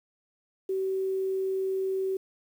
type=tone with quantisation; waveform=sine; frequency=381.9 Hz; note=G4; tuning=45 cents flat; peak=-26 dBFS; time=0.69-2.17 s; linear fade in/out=5 ms; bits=9; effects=none